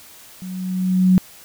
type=tone with level ramp; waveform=sine; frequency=185 Hz; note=F#3; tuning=in tune; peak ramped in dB=-29 to -8 dBFS; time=0.42-1.18 s; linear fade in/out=0 ms; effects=white hiss -44 dBFS RMS until 1.44 s